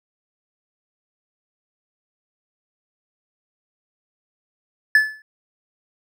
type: tone with exponential decay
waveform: triangle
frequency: 1733 Hz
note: A6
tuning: 27 cents flat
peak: -6 dBFS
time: 4.95-5.22 s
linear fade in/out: 2 ms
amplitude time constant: 57 ms
effects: none